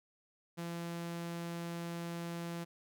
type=tone; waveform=sawtooth; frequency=170 Hz; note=F3; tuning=46 cents flat; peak=-35 dBFS; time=0.57-2.65 s; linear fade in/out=20 ms; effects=none